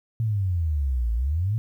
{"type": "exponential two-way sweep", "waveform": "sine", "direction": "down then up", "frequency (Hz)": [116.3, 55, 116.3], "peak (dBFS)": -21, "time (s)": [0.2, 1.58], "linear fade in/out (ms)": 0, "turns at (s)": 1.13, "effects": ["10-bit"]}